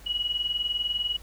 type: tone pair together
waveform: sine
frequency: 2912 / 2932 Hz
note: F#7 / F#7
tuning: -28 / -16 cents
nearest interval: unison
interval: 12 cents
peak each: -27 / -31 dBFS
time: 0.06-1.17 s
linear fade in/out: 10 ms
effects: added 50 Hz sine -46 dBFS peak until 1.22 s + pink hiss -52 dBFS RMS until 1.22 s